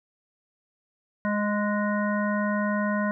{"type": "harmonic tone with a mistuned harmonic", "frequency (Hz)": 207.1, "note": "G#3", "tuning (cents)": -5, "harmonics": [1, 3, 5, 7, 9], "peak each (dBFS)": [-25, -30, -32, -33, -35], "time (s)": [1.25, 3.11], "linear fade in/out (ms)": 0, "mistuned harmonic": 7, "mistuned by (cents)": 23, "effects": []}